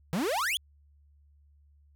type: exponential sweep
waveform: 45% pulse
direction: up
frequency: 153.4 to 3520 Hz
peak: -27 dBFS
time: 0.13-0.57 s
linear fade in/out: 0 ms
effects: added 72 Hz sine -58 dBFS peak until 1.95 s